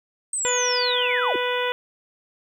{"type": "linear sweep", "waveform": "sine", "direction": "down", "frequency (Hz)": [8410, 293.7], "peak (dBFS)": -23, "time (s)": [0.33, 1.36], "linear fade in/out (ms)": 2}
{"type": "harmonic tone", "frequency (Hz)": 493.9, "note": "B4", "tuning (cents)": 0, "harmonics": [1, 2, 3, 4, 5, 6, 7], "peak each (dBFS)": [-25, -28, -30, -31, -32, -33, -33], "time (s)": [0.45, 1.72], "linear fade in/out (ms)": 0}
{"effects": ["9-bit"]}